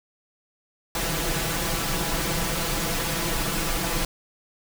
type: noise with comb filter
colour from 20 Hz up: pink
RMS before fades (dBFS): -26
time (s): 0.95-4.05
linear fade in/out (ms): 2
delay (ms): 6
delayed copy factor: +0.95
effects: none